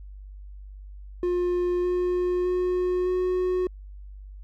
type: tone with pitch steps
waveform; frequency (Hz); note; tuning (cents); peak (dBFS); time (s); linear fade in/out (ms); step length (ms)
triangle; 355.6 / 358.9 / 362.2 / 365.6; F4 / F4 / F#4 / F#4; +31 / +47 / -37 / -21; -20; 1.23-3.67; 2; 610
effects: added 49 Hz sine -39 dBFS peak until 4.43 s